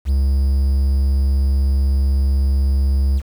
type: tone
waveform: triangle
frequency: 68 Hz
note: C#2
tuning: 33 cents flat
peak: -11 dBFS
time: 0.05-3.22 s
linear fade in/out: 50 ms
effects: 7-bit